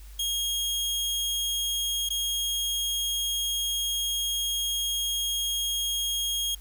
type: tone with dropouts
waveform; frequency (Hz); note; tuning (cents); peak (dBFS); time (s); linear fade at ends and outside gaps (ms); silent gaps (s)
sawtooth; 3260; G#7; -33; -23; 0.19-6.55; 5; 2.09-2.103
effects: added 50 Hz sine -42 dBFS peak until 6.6 s + white hiss -55 dBFS RMS until 6.6 s